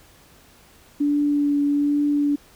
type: tone with vibrato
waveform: sine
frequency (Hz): 289.2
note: D4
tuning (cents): -27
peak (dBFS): -17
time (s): 1-2.36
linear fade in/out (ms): 10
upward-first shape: triangle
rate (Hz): 1.2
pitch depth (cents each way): 15
effects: pink hiss -52 dBFS RMS until 2.55 s